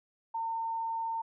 sine tone, 908 Hz, A#5, 46 cents flat, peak -31 dBFS, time 0.34-1.22 s, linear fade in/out 10 ms, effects none

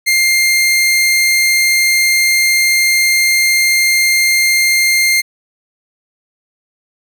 sawtooth tone, 2109 Hz, C7, 13 cents sharp, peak -6 dBFS, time 0.06-5.22 s, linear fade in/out 20 ms, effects none

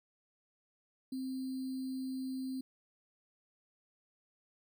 sine tone with sample-and-hold, 261.6 Hz, C4, in tune, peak -36 dBFS, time 1.12-2.61 s, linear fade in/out 5 ms, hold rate 4410 Hz, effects none

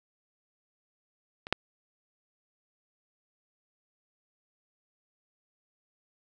clicks, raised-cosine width 0.3 ms, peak -23 / -7 dBFS, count 2, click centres 1.469 / 1.526 s, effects none

